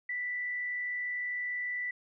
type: tone with frequency modulation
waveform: sine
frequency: 1975.5 Hz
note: B6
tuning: in tune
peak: -32 dBFS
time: 0.09-1.91 s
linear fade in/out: 5 ms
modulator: 66.5 Hz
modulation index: 0.37
effects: none